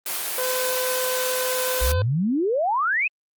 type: high-pass noise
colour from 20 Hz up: white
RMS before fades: -27 dBFS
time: 0.06-1.92 s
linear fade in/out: 2 ms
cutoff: 390 Hz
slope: 12 dB/octave
type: harmonic tone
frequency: 509 Hz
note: C5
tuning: 48 cents flat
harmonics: 1 / 2 / 3 / 5 / 6 / 7 / 8 / 9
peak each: -25 / -33 / -34 / -43 / -46 / -42 / -45 / -45 dBFS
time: 0.38-2.02 s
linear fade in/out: 2 ms
type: exponential sweep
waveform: sine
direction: up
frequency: 54 to 2641 Hz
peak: -19 dBFS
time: 1.81-3.08 s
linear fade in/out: 10 ms
effects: Opus 24 kbps